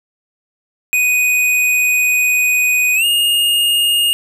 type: tone with pitch glide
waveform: square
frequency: 2489 to 2843 Hz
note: D#7 to F7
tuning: 0 to +30 cents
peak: -12 dBFS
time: 0.93-4.13 s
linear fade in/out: 0 ms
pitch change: +230 cents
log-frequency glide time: 2.95-3.05 s
effects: none

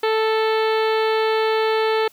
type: harmonic tone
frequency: 440 Hz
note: A4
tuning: in tune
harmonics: 1 / 2 / 3 / 4 / 5 / 6 / 7 / 8 / 9 / 10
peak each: -18 / -24 / -28 / -30 / -32 / -34 / -35 / -36 / -37 / -38 dBFS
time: 0.03-2.08 s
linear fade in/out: 5 ms
effects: white hiss -53 dBFS RMS until 2.12 s

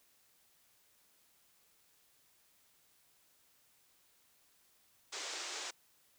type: band-pass noise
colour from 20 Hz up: white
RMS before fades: -43 dBFS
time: 5.12-5.71 s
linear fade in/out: 10 ms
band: 330 to 7500 Hz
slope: 48 dB/octave
effects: white hiss -70 dBFS RMS until 6.18 s

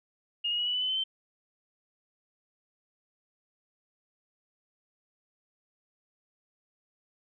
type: tone with pitch steps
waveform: sine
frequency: 2847 / 2882 / 2917 / 2953 / 2989 / 3025 / 3062 / 3099 Hz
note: F7 / F#7 / F#7 / F#7 / F#7 / F#7 / G7 / G7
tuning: +33 / -46 / -25 / -4 / +17 / +38 / -41 / -21 cents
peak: -27 dBFS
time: 0.44-1.04 s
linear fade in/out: 10 ms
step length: 75 ms
effects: none

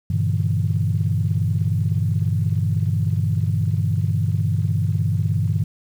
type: chord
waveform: sine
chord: E half-diminished seventh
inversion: first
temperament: just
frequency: 98.89 / 118.67 / 148.33 / 164.81 Hz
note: G2 / Bb2 / D3 / E3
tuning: +16 / +31 / +18 / 0 cents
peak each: -20 / -23 / -24 / -25 dBFS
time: 0.1-5.64 s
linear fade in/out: 5 ms
effects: tanh soft clip ceiling -8 dBFS + 8-bit

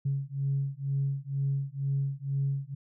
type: beating tone pair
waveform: sine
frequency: 137.1 / 139.2 Hz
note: C#3 / C#3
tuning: -19 / +8 cents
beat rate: 2.1 Hz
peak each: -30 dBFS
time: 0.05-2.75 s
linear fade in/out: 10 ms
effects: tanh soft clip ceiling -20 dBFS

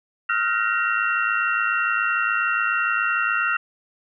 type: tone cluster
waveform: sine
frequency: 1287 / 1397 / 1504 / 1880 / 2731 Hz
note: E6 / F6 / F#6 / A#6 / F7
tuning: -42 / 0 / +28 / +14 / -39 cents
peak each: -28 / -22 / -28 / -28 / -27 dBFS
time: 0.29-3.57 s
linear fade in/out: 5 ms
effects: none

